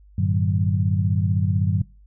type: tone cluster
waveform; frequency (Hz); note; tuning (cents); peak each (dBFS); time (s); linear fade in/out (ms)
sine; 97.3 / 113.2 / 150.1 / 185.5; G2 / A2 / D3 / F#3; -12 / +50 / +38 / +5; -20 / -26 / -25 / -25; 0.18-1.82; 5
effects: noise-tail reverb RT60 0.3 s tail -21 dB re dry + added 50 Hz sine -47 dBFS peak until 2.06 s